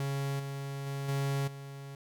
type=tone with level steps; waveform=45% pulse; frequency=138.59 Hz; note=C#3; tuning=in tune; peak=-31 / -36 / -34 / -29 / -42 dBFS; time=0-1.95 s; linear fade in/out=2 ms; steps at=0.39 / 0.86 / 1.08 / 1.47 s; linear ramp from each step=10 ms; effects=none